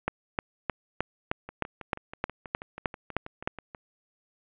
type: two click trains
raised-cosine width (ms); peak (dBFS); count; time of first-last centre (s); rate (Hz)
0.5; -24 / -11; 15 / 12; 1.49-3.748 / 0.08-3.475; 6.2 / 3.24
effects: resampled to 8000 Hz + 7-bit